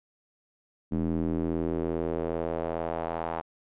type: tone with band-pass filter sweep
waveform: square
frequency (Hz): 41.2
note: E1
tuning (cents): 0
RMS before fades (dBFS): -30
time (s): 0.91-3.42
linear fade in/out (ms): 20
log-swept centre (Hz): 240 to 840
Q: 2.1
effects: resampled to 8000 Hz